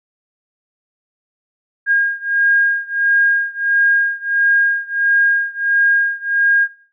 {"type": "beating tone pair", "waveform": "sine", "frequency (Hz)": [1622, 1623.5], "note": ["G#6", "G#6"], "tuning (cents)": [-41, -40], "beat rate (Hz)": 1.5, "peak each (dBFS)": [-15, -16], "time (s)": [1.86, 6.68], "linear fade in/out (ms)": 50, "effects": ["noise-tail reverb RT60 0.4 s tail -17 dB re dry"]}